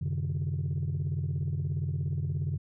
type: tone cluster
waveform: sine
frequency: 92.5 / 134 / 151 Hz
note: F#2 / C3 / D3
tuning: 0 / +42 / +48 cents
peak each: -31 dBFS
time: 0.01-2.58 s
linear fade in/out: 10 ms
effects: tanh soft clip ceiling -24 dBFS